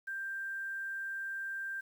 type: tone with quantisation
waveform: sine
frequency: 1580 Hz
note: G6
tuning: 13 cents sharp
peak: -36 dBFS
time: 0.07-1.81 s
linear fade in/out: 10 ms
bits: 10
effects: none